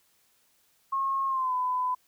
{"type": "tone with pitch glide", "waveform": "sine", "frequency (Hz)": [1083, 1004.7], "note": ["C#6", "B5"], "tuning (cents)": [-41, 29], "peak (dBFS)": -25, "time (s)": [0.92, 1.95], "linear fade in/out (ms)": 10, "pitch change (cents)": -130, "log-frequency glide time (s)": [1.27, 1.54], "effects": ["white hiss -67 dBFS RMS until 2.07 s"]}